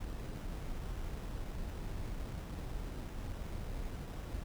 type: noise with sample-and-hold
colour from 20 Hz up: brown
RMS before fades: -41 dBFS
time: 0-4.44 s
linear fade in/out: 10 ms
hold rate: 4410 Hz
effects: none